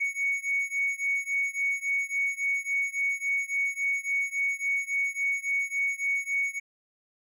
triangle beating tone pair, 2226 / 2229.6 Hz, C#7 / C#7, +7 / +9 cents, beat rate 3.6 Hz, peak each -26 / -27 dBFS, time 0-6.6 s, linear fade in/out 20 ms, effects tanh soft clip ceiling -20 dBFS

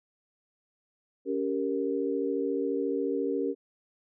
sine chord, G diminished, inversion second, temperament equal with one note detuned, 279.8 / 392 / 466.2 Hz, Db4 / G4 / Bb4, +16 / 0 / 0 cents, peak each -31 dBFS, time 1.25-3.55 s, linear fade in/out 50 ms, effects none

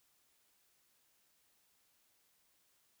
silence, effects white hiss -74 dBFS RMS until 3 s

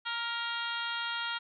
harmonic tone with a mistuned harmonic, 466.2 Hz, A#4, in tune, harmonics 2 / 3 / 4 / 5 / 6 / 7 / 8 / 9, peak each -40 / -36 / -42 / -47 / -43 / -39 / -45 / -46 dBFS, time 0.05-1.39 s, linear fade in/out 20 ms, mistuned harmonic 4, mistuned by +24 cents, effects none

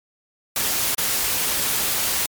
white noise with dropouts, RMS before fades -22 dBFS, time 0.56-2.26 s, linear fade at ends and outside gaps 2 ms, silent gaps 0.948-0.98 s, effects MP3 96 kbps

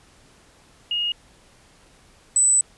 sine tone pair in turn, 2863 / 7982 Hz, F7 / B8, +42 / +17 cents, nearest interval octave + tritone, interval 1775 cents, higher second, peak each -21 / -14 dBFS, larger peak second, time 0.91-1.12 / 2.36-2.61 s, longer second, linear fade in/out 2 ms, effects pink hiss -54 dBFS RMS until 2.77 s + resampled to 24000 Hz

